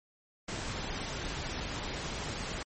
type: noise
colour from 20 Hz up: pink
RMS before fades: -37 dBFS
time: 0.48-2.63 s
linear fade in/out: 5 ms
effects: low-pass 10000 Hz 12 dB/octave + MP3 32 kbps